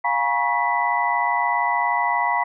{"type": "tone cluster", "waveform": "sine", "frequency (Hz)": [708, 825, 958, 1105, 1987], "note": ["F5", "G#5", "A#5", "C#6", "B6"], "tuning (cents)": [23, -12, 47, -6, 10], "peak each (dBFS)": [-26, -27, -21, -28, -25], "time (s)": [0.04, 2.44], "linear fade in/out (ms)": 10, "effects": []}